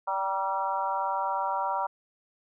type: harmonic tone with a mistuned harmonic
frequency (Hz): 194.4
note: G3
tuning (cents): -14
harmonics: 3 / 4 / 5 / 6 / 7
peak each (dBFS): -36 / -32 / -29 / -36 / -36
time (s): 0.07-1.87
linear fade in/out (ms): 10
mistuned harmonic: 5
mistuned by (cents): -31
effects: none